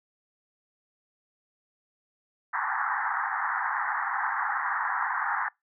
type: band-pass noise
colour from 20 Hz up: pink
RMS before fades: -29 dBFS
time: 2.53-5.49 s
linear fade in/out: 10 ms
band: 790 to 1900 Hz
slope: 96 dB/octave
effects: noise-tail reverb RT60 0.2 s tail -26 dB re dry